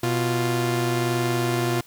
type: tone pair together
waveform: sawtooth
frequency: 123.46 / 349.2 Hz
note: B2 / F4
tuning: 0 / 0 cents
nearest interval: octave + tritone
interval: 1800 cents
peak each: -20 dBFS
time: 0.03-1.81 s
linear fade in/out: 5 ms
effects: white hiss -52 dBFS RMS until 1.86 s